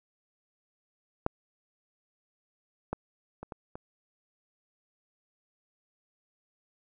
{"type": "clicks", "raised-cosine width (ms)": 1, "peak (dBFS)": [-12, -17, -26, -25, -26], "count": 5, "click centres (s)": [1.264, 2.93, 3.43, 3.522, 3.755], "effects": []}